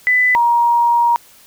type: tone pair in turn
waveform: sine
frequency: 1998 / 944.8 Hz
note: B6 / A#5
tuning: +20 / +23 cents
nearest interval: octave + minor second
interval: 1297 cents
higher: first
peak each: -10 dBFS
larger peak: neither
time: 0.07-0.35 / 0.35-1.16 s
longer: second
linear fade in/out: 0 ms
effects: white hiss -46 dBFS RMS until 1.46 s